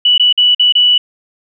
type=tone with dropouts; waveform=sine; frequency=2955 Hz; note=F#7; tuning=3 cents flat; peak=-6 dBFS; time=0.05-0.98 s; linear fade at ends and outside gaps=5 ms; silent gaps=0.18-0.196 / 0.327-0.376 / 0.548-0.595 / 0.724-0.752 s; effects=none

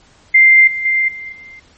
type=tone with level steps; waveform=sine; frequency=2093 Hz; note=C7; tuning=in tune; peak=-4 / -18 / -11 / -26 / -34 dBFS; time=0.34-1.6 s; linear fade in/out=10 ms; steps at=0.67 / 0.85 / 1.08 / 1.32 s; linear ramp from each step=5 ms; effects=pink hiss -49 dBFS RMS until 1.77 s + MP3 32 kbps

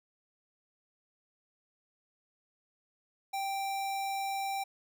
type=tone; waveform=square; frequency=784 Hz; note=G5; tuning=in tune; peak=-33 dBFS; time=3.33-4.64 s; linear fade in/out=10 ms; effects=none

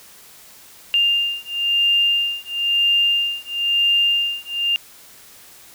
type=beating tone pair; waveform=sine; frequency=2800 / 2801 Hz; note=F7 / F7; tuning=+4 / +4 cents; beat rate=1 Hz; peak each=-19 dBFS; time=0.94-4.76 s; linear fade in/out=0 ms; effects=white hiss -45 dBFS RMS until 5.74 s

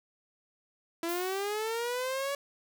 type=linear sweep; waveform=sawtooth; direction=up; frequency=330.1 to 567 Hz; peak=-27 dBFS; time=1.03-2.35 s; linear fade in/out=2 ms
type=noise with exponential decay; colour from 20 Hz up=violet; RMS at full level=-38 dBFS; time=1.09-2.01 s; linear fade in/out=1 ms; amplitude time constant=200 ms
effects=none

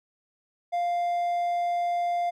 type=tone; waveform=triangle; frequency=698.5 Hz; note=F5; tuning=in tune; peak=-22 dBFS; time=0.72-2.31 s; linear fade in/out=20 ms; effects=none

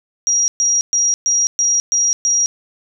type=tone bursts; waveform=sine; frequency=5710 Hz; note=F8; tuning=37 cents sharp; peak=-12 dBFS; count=7; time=0.27-2.46 s; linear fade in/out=0 ms; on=210 ms; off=120 ms; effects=none

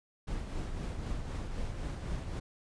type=noise with tremolo; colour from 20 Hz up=brown; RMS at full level=-35 dBFS; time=0.27-2.4 s; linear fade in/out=10 ms; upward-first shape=triangle; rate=3.9 Hz; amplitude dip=45%; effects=resampled to 22050 Hz

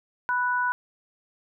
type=tone pair together; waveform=sine; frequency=988.8 / 1480 Hz; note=B5 / F#6; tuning=+2 / 0 cents; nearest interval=perfect fifth; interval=698 cents; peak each=-25 dBFS; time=0.29-0.72 s; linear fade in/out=0 ms; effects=none

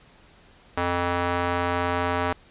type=tone with band-pass filter; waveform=square; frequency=87.8 Hz; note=F2; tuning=10 cents sharp; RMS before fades=-25 dBFS; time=0.77-2.33 s; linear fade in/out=5 ms; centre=1100 Hz; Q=0.9; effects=pink hiss -54 dBFS RMS until 2.5 s + resampled to 8000 Hz

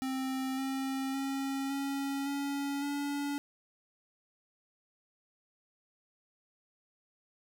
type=tone with pitch steps; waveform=square; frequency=263.2 / 267.5 / 271.9 / 276.3 / 280.8 / 285.4 Hz; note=C4 / C4 / C#4 / C#4 / C#4 / D4; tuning=+10 / +38 / -33 / -6 / +22 / -49 cents; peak=-33 dBFS; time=0.02-3.38 s; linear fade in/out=0 ms; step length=560 ms; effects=none

